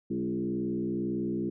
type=tone with frequency modulation; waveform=sine; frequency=272.8 Hz; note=C#4; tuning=28 cents flat; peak=-28 dBFS; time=0.1-1.5 s; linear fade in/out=10 ms; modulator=61.9 Hz; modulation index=1.7; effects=none